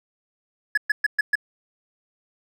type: tone bursts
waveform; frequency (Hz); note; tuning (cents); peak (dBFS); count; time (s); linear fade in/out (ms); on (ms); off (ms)
triangle; 1700; G#6; +40; -14; 5; 0.75-1.355; 5; 25; 120
effects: none